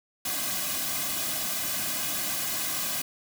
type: noise with comb filter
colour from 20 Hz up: white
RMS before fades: -30 dBFS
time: 0.25-3.02 s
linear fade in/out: 5 ms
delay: 2.2 ms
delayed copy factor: -0.9
effects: none